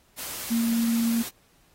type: tone in noise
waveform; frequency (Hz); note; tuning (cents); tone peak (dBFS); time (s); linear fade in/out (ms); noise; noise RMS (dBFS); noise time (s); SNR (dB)
sine; 230.8; A#3; -17; -21; 0.5-1.23; 20; white; -35; 0.17-1.3; +11
effects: pink hiss -62 dBFS RMS until 1.74 s + AAC 48 kbps